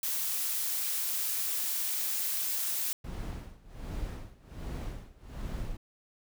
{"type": "noise", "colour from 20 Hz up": "blue", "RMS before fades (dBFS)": -32, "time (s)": [0.03, 2.93], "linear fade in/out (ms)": 2}
{"type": "noise with tremolo", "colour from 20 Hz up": "brown", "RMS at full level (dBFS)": -36, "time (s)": [3.04, 5.77], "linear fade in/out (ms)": 5, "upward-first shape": "sine", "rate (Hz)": 1.3, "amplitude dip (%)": 90}
{"effects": []}